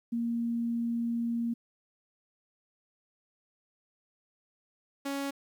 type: tone pair in turn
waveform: sine / sawtooth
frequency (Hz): 233.8 / 278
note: A#3 / C#4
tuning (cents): +5 / +5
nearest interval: minor third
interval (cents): 300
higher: second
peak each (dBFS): -28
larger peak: neither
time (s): 0.12-1.54 / 5.05-5.31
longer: first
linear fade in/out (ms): 10
effects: 11-bit